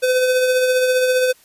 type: tone with tremolo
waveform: square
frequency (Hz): 508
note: B4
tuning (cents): +49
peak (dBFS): -13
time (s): 0.02-1.33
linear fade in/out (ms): 20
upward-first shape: triangle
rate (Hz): 15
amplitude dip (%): 40
effects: white hiss -52 dBFS RMS until 1.44 s + resampled to 32000 Hz